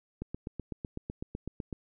click train, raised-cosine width 3 ms, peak -23 dBFS, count 13, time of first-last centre 0.22-1.728 s, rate 7.96 Hz, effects none

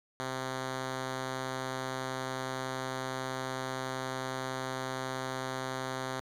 5% pulse tone, 130.81 Hz, C3, in tune, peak -23 dBFS, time 0.2-6.2 s, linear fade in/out 0 ms, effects low-pass 9000 Hz 12 dB/octave + 9-bit

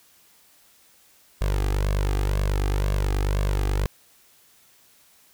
sawtooth tone with flanger, 49.25 Hz, G1, 9 cents sharp, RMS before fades -23 dBFS, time 1.41-3.86 s, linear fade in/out 0 ms, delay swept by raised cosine 1.8 to 2.51 ms, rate 2 Hz, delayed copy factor +0.7, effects white hiss -57 dBFS RMS until 5.33 s

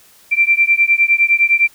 sine beating tone pair, 2349 / 2358.8 Hz, D7 / D7, 0 / +7 cents, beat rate 9.8 Hz, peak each -13 dBFS, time 0.31-1.68 s, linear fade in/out 20 ms, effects white hiss -48 dBFS RMS until 1.74 s

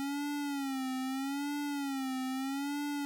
square tone with vibrato, 274.4 Hz, C#4, 17 cents flat, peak -34 dBFS, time 0-3.05 s, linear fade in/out 0 ms, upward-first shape sine, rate 0.79 Hz, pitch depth 98 cents each way, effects none

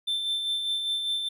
triangle tone with tremolo, 3551 Hz, A7, 15 cents sharp, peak -23 dBFS, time 0.07-1.29 s, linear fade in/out 10 ms, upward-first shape sine, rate 5 Hz, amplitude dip 40%, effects none

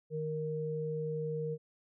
sine tone pair together, 155.04 / 466.2 Hz, D#3 / A#4, -6 / 0 cents, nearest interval octave + perfect fifth, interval 1906 cents, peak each -37 / -35 dBFS, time 0.1-1.58 s, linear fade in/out 50 ms, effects none

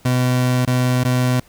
30% pulse tone with dropouts, 125.9 Hz, B2, 34 cents sharp, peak -12 dBFS, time 0.05-1.4 s, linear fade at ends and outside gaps 5 ms, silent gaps 0.652-0.674 / 1.037-1.049 s, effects pink hiss -51 dBFS RMS until 1.48 s

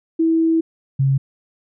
sine tone pair in turn, 325.9 / 135.72 Hz, E4 / C#3, -20 / -36 cents, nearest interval octave + minor third, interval 1516 cents, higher first, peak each -13 dBFS, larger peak neither, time 0.19-0.61 / 0.99-1.18 s, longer first, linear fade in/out 10 ms, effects none

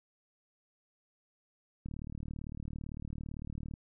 click train, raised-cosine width 5 ms, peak -29 dBFS, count 72, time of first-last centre 1.86-3.738 s, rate 37.8 Hz, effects none

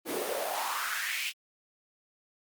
pink noise with high-pass filter sweep, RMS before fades -33 dBFS, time 0.05-1.33 s, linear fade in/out 50 ms, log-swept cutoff 320 to 2900 Hz, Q 4.3, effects Opus 32 kbps

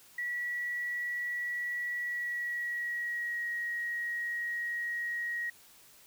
sine tone with pitch glide, 1938 to 1893.7 Hz, B6 to A#6, -33 to +27 cents, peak -32 dBFS, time 0.18-5.5 s, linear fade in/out 5 ms, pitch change -40 cents, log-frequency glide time 2.01-3.48 s, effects white hiss -58 dBFS RMS until 6.06 s

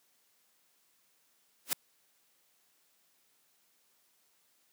white noise with exponential growth, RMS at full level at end -26 dBFS, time 1.65-1.73 s, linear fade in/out 0 ms, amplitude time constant 16 ms, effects white hiss -71 dBFS RMS until 4.72 s + high-pass 150 Hz 12 dB/octave

